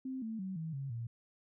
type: tone with pitch steps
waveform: sine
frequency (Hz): 261.6 / 222.5 / 189.3 / 161.03 / 136.99 / 116.53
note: C4 / A3 / F#3 / E3 / C#3 / A#2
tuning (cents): 0 / +20 / +40 / -40 / -20 / 0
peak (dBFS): -37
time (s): 0.05-1.07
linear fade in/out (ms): 5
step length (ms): 170
effects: none